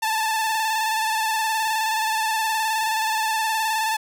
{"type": "tone with vibrato", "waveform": "sawtooth", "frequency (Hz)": 880, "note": "A5", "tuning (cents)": 0, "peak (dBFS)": -17, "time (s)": [0.02, 3.97], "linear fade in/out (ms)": 10, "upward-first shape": "square", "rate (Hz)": 19, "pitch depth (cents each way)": 31, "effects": []}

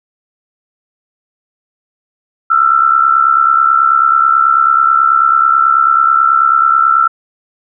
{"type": "tone with amplitude modulation", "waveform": "sine", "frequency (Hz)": 1338, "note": "E6", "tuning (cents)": 25, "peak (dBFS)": -3, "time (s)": [2.5, 7.08], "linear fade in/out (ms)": 10, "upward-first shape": "sine", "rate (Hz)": 69.2, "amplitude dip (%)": 75, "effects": []}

